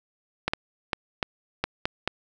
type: clicks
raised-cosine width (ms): 0.3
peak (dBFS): -8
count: 7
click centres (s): 0.48 / 0.535 / 0.932 / 1.228 / 1.64 / 1.855 / 2.076
effects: none